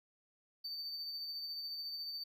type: tone with tremolo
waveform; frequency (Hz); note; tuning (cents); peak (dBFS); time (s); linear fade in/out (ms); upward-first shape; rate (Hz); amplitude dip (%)
triangle; 4578; D8; -45; -38; 0.64-2.24; 10; sine; 14; 30
effects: none